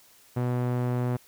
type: tone with low-pass filter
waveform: sawtooth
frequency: 123.47 Hz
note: B2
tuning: in tune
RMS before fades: -27 dBFS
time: 0.36-1.17 s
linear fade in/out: 10 ms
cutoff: 1300 Hz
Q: 0.56
effects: white hiss -57 dBFS RMS until 1.27 s